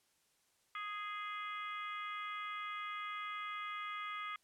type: harmonic tone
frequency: 415.3 Hz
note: G#4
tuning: in tune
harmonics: 3 / 4 / 5 / 6 / 7 / 8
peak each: -42 / -53 / -46 / -54 / -58 / -53 dBFS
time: 0.75-4.36 s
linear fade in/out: 2 ms
effects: white hiss -75 dBFS RMS until 4.43 s + low-pass 11000 Hz 12 dB/octave